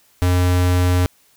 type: tone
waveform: square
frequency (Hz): 90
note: F#2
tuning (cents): -47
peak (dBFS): -14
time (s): 0.22-1.06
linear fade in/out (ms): 0
effects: white hiss -56 dBFS RMS until 1.36 s